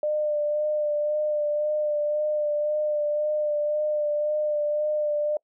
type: tone with vibrato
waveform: sine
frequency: 599 Hz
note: D5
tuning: 34 cents sharp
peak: -22 dBFS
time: 0.03-5.37 s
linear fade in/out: 2 ms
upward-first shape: sine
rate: 1.9 Hz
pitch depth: 20 cents each way
effects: noise-tail reverb RT60 0.1 s tail -26 dB re dry